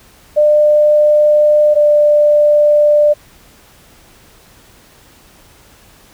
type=tone pair in turn; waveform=sine; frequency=599 / 593.5 Hz; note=D5 / D5; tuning=+34 / +18 cents; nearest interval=unison; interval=16 cents; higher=first; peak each=-6 dBFS; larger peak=neither; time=0.36-1.75 / 1.75-3.14 s; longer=neither; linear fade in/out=20 ms; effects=pink hiss -45 dBFS RMS until 6.13 s